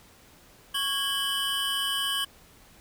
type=tone cluster; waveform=square; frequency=1109 / 1642 / 2994 / 3190 Hz; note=C#6 / G#6 / F#7 / G7; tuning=0 / -20 / +20 / +30 cents; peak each=-36 / -35 / -29 / -34 dBFS; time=0.74-2.25 s; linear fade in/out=10 ms; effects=pink hiss -55 dBFS RMS until 2.8 s